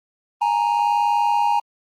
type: tone pair together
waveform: triangle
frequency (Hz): 830.6 / 931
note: G#5 / A#5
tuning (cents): 0 / -2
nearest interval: major second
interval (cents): 198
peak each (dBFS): -17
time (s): 0.41-1.6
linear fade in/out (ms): 10
effects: Opus 24 kbps